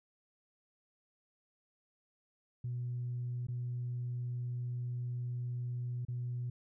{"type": "tone with dropouts", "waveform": "sine", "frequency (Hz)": 122.4, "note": "B2", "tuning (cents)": -15, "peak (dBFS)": -34, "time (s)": [2.64, 6.5], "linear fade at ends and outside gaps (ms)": 5, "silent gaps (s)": [[3.469, 3.484], [6.051, 6.083]], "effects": ["tanh soft clip ceiling -31 dBFS"]}